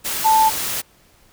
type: tone in noise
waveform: sine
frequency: 880 Hz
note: A5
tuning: in tune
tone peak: -11 dBFS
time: 0.24-0.5 s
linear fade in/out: 20 ms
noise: white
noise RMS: -24 dBFS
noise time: 0.04-0.82 s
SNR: +10 dB
effects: pink hiss -54 dBFS RMS until 1.32 s